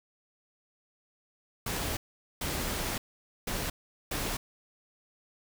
pink noise bursts at uneven times, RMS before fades -33 dBFS, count 4, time 1.66-1.97 / 2.41-2.98 / 3.47-3.7 / 4.11-4.37 s, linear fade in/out 5 ms, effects none

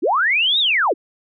sine linear two-way sweep, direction up then down, 243.9 to 3849 to 243.9 Hz, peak -14 dBFS, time 0.02-0.94 s, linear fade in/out 20 ms, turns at 0.59 s, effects none

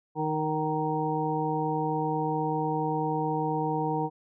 harmonic tone with a mistuned harmonic, 155.56 Hz, D#3, in tune, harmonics 1 / 2 / 3 / 5 / 6, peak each -32 / -32 / -32 / -32 / -32 dBFS, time 0.15-4.1 s, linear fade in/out 50 ms, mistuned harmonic 5, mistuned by -18 cents, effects none

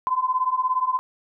sine beating tone pair, 1011 / 1028 Hz, B5 / C6, +40 / -31 cents, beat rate 17 Hz, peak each -24 / -22 dBFS, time 0.07-0.99 s, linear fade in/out 0 ms, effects none

